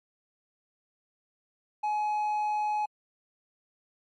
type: tone with hard clipping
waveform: sine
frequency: 844 Hz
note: G#5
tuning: 28 cents sharp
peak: -27 dBFS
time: 1.83-2.86 s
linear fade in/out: 10 ms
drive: 3 dB
effects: MP3 48 kbps